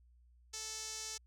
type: tone with band-pass filter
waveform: sawtooth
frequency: 438.6 Hz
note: A4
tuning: 6 cents flat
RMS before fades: -44 dBFS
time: 0.53-1.18 s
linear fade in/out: 10 ms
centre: 6100 Hz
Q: 2.9
effects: added 60 Hz sine -62 dBFS peak until 1.26 s